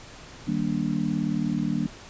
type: chord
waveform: sine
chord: Eb major seventh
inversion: none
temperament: just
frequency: 155.56 / 194.45 / 233.3 / 291.7 Hz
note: Eb3 / G3 / Bb3 / D4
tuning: 0 / -14 / +2 / -12 cents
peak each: -30 / -28 / -28 / -30 dBFS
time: 0.47-1.87 s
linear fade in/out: 10 ms
effects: pink hiss -45 dBFS RMS until 2.09 s + resampled to 16000 Hz